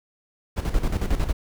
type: noise with tremolo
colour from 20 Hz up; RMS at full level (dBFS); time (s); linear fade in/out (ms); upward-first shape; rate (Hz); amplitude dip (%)
brown; -21; 0.56-1.33; 20; square; 11; 65
effects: none